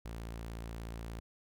sawtooth tone, 56.7 Hz, A#1, 47 cents flat, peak -37 dBFS, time 0.05-1.2 s, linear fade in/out 5 ms, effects none

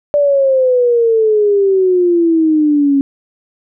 sine exponential sweep, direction down, 587.3 to 273.8 Hz, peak -8 dBFS, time 0.14-3.01 s, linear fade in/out 0 ms, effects none

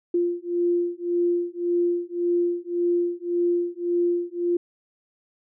sine beating tone pair, 347.5 / 349.3 Hz, F4 / F4, -9 / 0 cents, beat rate 1.8 Hz, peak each -24 dBFS, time 0.14-4.57 s, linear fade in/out 5 ms, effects none

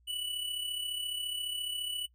square tone with amplitude modulation, 2960 Hz, F#7, in tune, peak -32 dBFS, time 0.07-2.07 s, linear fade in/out 20 ms, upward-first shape sine, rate 34.5 Hz, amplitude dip 50%, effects noise-tail reverb RT60 0.1 s tail -22 dB re dry + added 60 Hz sine -63 dBFS peak until 2.14 s

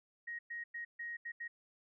sine tone bursts at uneven times, 1880 Hz, A#6, 14 cents sharp, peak -40 dBFS, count 6, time 0.27-0.39 / 0.5-0.64 / 0.74-0.85 / 0.99-1.17 / 1.25-1.32 / 1.4-1.48 s, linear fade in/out 10 ms, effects none

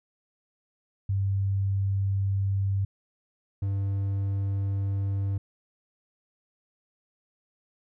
sine / triangle tone pair in turn, 98 / 98.53 Hz, G2 / G2, 0 / +9 cents, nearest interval unison, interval 9 cents, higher second, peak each -23 dBFS, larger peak neither, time 1.09-2.85 / 3.62-5.38 s, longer neither, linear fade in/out 5 ms, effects none

